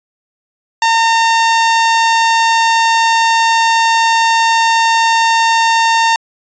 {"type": "tone", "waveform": "sawtooth", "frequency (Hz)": 911, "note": "A#5", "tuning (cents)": -40, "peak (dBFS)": -5, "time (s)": [0.82, 6.16], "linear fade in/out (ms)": 2, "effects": ["resampled to 16000 Hz"]}